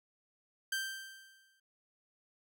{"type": "tone with exponential decay", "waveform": "sawtooth", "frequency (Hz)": 1568, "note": "G6", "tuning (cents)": 0, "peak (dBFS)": -28, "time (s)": [0.72, 1.6], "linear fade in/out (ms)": 5, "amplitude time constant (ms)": 190, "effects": []}